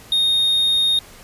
triangle tone, 3700 Hz, A#7, 14 cents flat, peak -13 dBFS, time 0.12-0.99 s, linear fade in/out 2 ms, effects pink hiss -43 dBFS RMS until 1.23 s + resampled to 32000 Hz

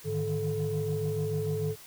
sine tone cluster, 104.3 / 150.5 / 157.3 / 434.1 Hz, G#2 / D3 / D#3 / A4, +8 / +43 / +19 / -23 cents, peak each -33 / -32 / -35 / -30 dBFS, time 0.04-1.76 s, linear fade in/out 50 ms, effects tanh soft clip ceiling -22 dBFS + white hiss -50 dBFS RMS until 1.86 s

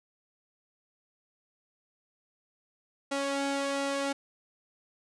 sawtooth tone with flanger, 277.8 Hz, C#4, 4 cents sharp, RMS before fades -31 dBFS, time 3.11-4.13 s, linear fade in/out 10 ms, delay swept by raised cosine 1.5 to 2.31 ms, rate 1.4 Hz, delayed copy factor +0.55, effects resampled to 22050 Hz

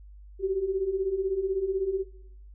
sine beating tone pair, 371.2 / 387.2 Hz, F#4 / G4, +6 / -21 cents, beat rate 16 Hz, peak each -30 / -26 dBFS, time 0.39-2.05 s, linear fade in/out 50 ms, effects noise-tail reverb RT60 0.8 s tail -19 dB re dry + added 50 Hz sine -45 dBFS peak until 2.54 s

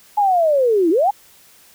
sine linear two-way sweep, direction down then up, 850 to 311.1 to 850 Hz, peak -12 dBFS, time 0.17-1.11 s, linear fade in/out 10 ms, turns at 0.9 s, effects white hiss -49 dBFS RMS until 1.74 s

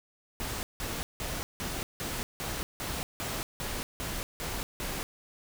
pink noise bursts, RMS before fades -35 dBFS, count 12, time 0.4-5.03 s, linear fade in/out 0 ms, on 230 ms, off 170 ms, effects none

